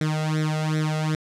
sawtooth tone with flanger, 155.1 Hz, D#3, 5 cents flat, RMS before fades -24 dBFS, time 0.01-1.15 s, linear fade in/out 2 ms, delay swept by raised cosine 0.52 to 1.52 ms, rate 2.6 Hz, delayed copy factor +0.85, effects low-pass 8000 Hz 12 dB/octave

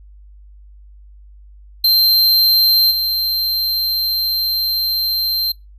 square tone with level steps, 4143 Hz, C8, 18 cents flat, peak -10 / -16 dBFS, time 1.84-5.52 s, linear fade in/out 5 ms, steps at 2.9 s, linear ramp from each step 20 ms, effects noise-tail reverb RT60 0.2 s tail -24 dB re dry + added 50 Hz sine -39 dBFS peak until 5.78 s

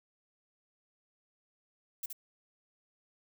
violet noise with echo, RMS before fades -37 dBFS, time 2.03-2.06 s, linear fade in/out 5 ms, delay 69 ms, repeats 1, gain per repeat -5 dB, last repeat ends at 2.129 s, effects none

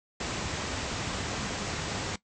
pink low-pass noise, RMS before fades -33 dBFS, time 0.2-2.16 s, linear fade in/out 5 ms, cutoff 7900 Hz, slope 96 dB/octave, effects noise-tail reverb RT60 0.1 s tail -18 dB re dry + high-pass 60 Hz 12 dB/octave

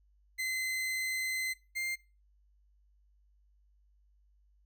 40% pulse tone pair in turn, 2053 / 2100 Hz, C7 / C7, -33 / +6 cents, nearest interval unison, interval 39 cents, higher second, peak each -31 / -32 dBFS, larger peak first, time 0.38-1.54 / 1.75-1.96 s, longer first, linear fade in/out 20 ms, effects noise-tail reverb RT60 0.3 s tail -21 dB re dry + added 50 Hz sine -64 dBFS peak until 4.65 s

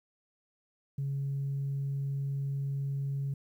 sine tone, 138.59 Hz, C#3, in tune, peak -29 dBFS, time 0.98-3.34 s, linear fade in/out 5 ms, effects tanh soft clip ceiling -27 dBFS + 11-bit

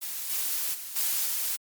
blue noise with level steps, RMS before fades -34 / -29 / -38 / -27 / -29 dBFS, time 0.01-1.57 s, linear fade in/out 20 ms, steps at 0.29 / 0.73 / 0.95 / 1.25 s, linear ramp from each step 20 ms, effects MP3 96 kbps

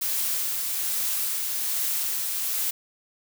blue noise with tremolo, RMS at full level -26 dBFS, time 0.01-2.71 s, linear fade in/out 10 ms, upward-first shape sine, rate 1.2 Hz, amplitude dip 25%, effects none

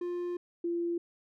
triangle / sine tone pair in turn, 352 / 342.6 Hz, F4 / F4, +14 / -33 cents, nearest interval unison, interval 47 cents, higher first, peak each -30 / -29 dBFS, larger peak second, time 0.01-0.37 / 0.64-0.98 s, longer first, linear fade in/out 5 ms, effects none

